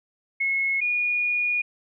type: tone pair in turn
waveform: sine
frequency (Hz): 2178 / 2445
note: C#7 / D#7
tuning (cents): -31 / -31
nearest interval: major second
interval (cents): 200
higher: second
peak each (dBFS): -21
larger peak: neither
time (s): 0.4-0.81 / 0.81-1.62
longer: second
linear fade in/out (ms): 10
effects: none